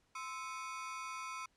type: ring-modulated tone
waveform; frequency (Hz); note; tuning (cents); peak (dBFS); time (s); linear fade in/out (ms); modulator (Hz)
30% pulse; 1174.7; D6; 0; -36; 0.15-1.46; 5; 139
effects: pink hiss -75 dBFS RMS until 1.56 s + low-pass 8000 Hz 12 dB/octave